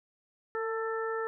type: harmonic tone with a mistuned harmonic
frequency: 443.9 Hz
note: A4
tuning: 15 cents sharp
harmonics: 1 / 2 / 3 / 4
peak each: -32 / -41 / -37 / -40 dBFS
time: 0.55-1.27 s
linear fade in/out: 0 ms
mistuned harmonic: 1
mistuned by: +25 cents
effects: none

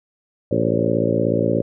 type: harmonic tone with a mistuned harmonic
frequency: 56.7 Hz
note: A#1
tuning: 47 cents flat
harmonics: 2 / 3 / 4 / 5 / 6 / 7 / 8 / 9 / 10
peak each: -25 / -25 / -25 / -25 / -25 / -25 / -25 / -25 / -25 dBFS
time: 0.51-1.62 s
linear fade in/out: 5 ms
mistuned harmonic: 9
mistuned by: +49 cents
effects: none

